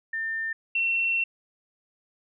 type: tone pair in turn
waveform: sine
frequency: 1800 / 2712 Hz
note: A6 / E7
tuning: +39 / +49 cents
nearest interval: perfect fifth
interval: 710 cents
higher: second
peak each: -27 / -22 dBFS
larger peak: second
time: 0.13-0.53 / 0.75-1.24 s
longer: second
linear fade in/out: 5 ms
effects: none